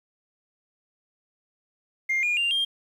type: tone with pitch steps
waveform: sine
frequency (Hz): 2114 / 2428 / 2789 / 3204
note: C7 / D#7 / F7 / G7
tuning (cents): +17 / -43 / -3 / +37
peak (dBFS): -20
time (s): 2.09-2.65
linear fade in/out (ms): 10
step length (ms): 140
effects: tanh soft clip ceiling -19 dBFS + 9-bit